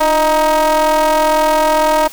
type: ring-modulated tone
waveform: square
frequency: 159.6 Hz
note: D#3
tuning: 44 cents sharp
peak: -8 dBFS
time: 0-2.08 s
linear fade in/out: 10 ms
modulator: 777 Hz
effects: white hiss -35 dBFS RMS until 2.12 s